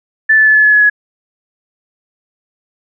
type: tone with pitch steps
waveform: sine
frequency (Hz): 1755 / 1742.9 / 1730.8 / 1718.9 / 1707 / 1695.2 / 1683.5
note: A6 / A6 / A6 / A6 / G#6 / G#6 / G#6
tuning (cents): -5 / -17 / -29 / -41 / +47 / +35 / +23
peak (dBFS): -5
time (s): 0.29-0.899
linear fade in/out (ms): 10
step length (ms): 87
effects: none